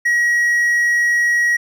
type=tone; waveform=triangle; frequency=1906 Hz; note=A#6; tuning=38 cents sharp; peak=-11 dBFS; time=0.05-1.57 s; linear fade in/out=10 ms; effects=none